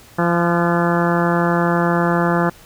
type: harmonic tone with a mistuned harmonic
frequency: 171.9 Hz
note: F3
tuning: 27 cents flat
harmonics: 1 / 2 / 3 / 4 / 5 / 6 / 7 / 8 / 9 / 10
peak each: -18 / -21 / -23 / -24 / -25 / -26 / -26 / -27 / -28 / -28 dBFS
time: 0.18-2.5 s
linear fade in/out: 10 ms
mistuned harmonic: 9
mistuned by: -45 cents
effects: pink hiss -45 dBFS RMS until 2.65 s